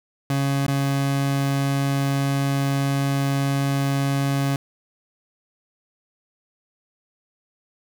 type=tone with dropouts; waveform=30% pulse; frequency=138.59 Hz; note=C#3; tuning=in tune; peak=-17 dBFS; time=0.3-4.56 s; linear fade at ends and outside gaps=2 ms; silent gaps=0.666-0.681 s; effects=none